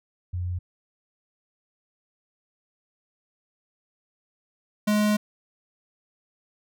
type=tone pair in turn; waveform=sine / square; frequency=89.2 / 210.1 Hz; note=F2 / G#3; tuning=+37 / +20 cents; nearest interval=octave + minor third; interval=1483 cents; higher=second; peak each=-26 / -20 dBFS; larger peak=second; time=0.33-0.59 / 4.87-5.17 s; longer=second; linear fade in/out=10 ms; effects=none